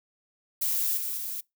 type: noise with level steps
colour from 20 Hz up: violet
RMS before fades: -27 / -32 / -34 dBFS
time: 0.61-1.41 s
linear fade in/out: 10 ms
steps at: 0.97 / 1.17 s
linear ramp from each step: 5 ms
effects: noise-tail reverb RT60 0.2 s tail -25 dB re dry